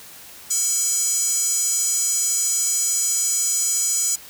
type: tone with high-pass filter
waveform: square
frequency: 456.9 Hz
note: A#4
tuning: 35 cents flat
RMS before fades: -21 dBFS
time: 0.5-4.16 s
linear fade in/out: 10 ms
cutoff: 7100 Hz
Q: 5.4
effects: white hiss -42 dBFS RMS until 4.29 s